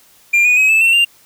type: tone with pitch steps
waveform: triangle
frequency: 2392 / 2466 / 2543 / 2622 / 2704 / 2788 Hz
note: D7 / D#7 / D#7 / E7 / E7 / F7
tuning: +31 / -16 / +37 / -10 / +43 / -4 cents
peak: -7 dBFS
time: 0.33-1.05 s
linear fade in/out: 10 ms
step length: 120 ms
effects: white hiss -49 dBFS RMS until 1.25 s